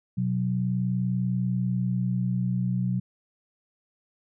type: tone pair together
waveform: sine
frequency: 124.8 / 185 Hz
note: B2 / F#3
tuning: +19 / 0 cents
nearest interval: perfect fifth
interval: 681 cents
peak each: -26 dBFS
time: 0.17-3 s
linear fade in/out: 10 ms
effects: none